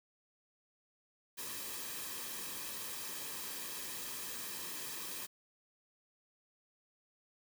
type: noise with comb filter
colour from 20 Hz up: white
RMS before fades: -43 dBFS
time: 1.37-5.27 s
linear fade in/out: 20 ms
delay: 1.4 ms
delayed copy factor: -0.55
effects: none